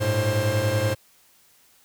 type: tone cluster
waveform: 45% pulse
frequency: 101.6 / 112.1 / 530 Hz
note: G#2 / A2 / C5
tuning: -38 / +33 / +22 cents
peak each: -25 dBFS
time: 0-0.95 s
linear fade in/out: 20 ms
effects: white hiss -58 dBFS RMS until 1.84 s